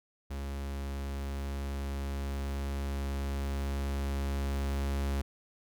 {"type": "tone with level ramp", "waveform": "45% pulse", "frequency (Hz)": 69.3, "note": "C#2", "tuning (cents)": 0, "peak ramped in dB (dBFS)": [-35, -29], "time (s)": [0.3, 5.22], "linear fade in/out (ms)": 10, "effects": []}